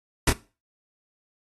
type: noise with echo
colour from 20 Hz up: pink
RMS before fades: -18 dBFS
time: 0.27-0.3 s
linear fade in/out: 5 ms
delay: 27 ms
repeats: 1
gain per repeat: -6 dB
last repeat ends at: 0.327 s
effects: noise-tail reverb RT60 0.3 s tail -18 dB re dry + AAC 32 kbps